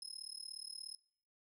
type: tone with amplitude modulation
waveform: 35% pulse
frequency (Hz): 5140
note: E8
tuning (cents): -45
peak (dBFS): -39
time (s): 0.02-0.95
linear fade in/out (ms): 2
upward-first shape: sine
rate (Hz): 36.9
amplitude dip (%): 100
effects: noise-tail reverb RT60 0.6 s tail -24 dB re dry